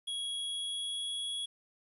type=tone with pitch glide; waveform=square; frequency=3322 to 3343 Hz; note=G#7 to G#7; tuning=0 to +11 cents; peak=-35 dBFS; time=0.07-1.46 s; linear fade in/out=10 ms; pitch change=+11 cents; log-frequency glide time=0.33-1.17 s; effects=resampled to 32000 Hz + 11-bit